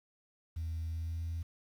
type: tone with pitch glide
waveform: sine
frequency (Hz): 81.4 to 82.97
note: E2 to E2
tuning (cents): -21 to +12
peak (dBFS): -33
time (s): 0.56-1.43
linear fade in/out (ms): 10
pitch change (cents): +33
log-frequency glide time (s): 0.89-1.23
effects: tanh soft clip ceiling -32 dBFS + 10-bit